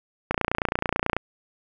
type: click train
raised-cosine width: 0.5 ms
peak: -7 dBFS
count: 26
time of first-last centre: 0.31-1.166 s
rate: 29.2 Hz
effects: none